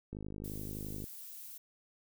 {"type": "click train", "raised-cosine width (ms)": 3, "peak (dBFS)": -30, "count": 48, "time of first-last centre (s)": [0.13, 1.041], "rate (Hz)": 51.6}
{"type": "noise", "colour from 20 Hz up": "violet", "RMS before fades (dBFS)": -48, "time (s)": [0.44, 1.58], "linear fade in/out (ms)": 5}
{"effects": []}